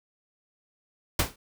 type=noise with exponential decay; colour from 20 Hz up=pink; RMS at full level=-19 dBFS; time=1.19-1.36 s; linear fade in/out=5 ms; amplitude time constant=35 ms; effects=none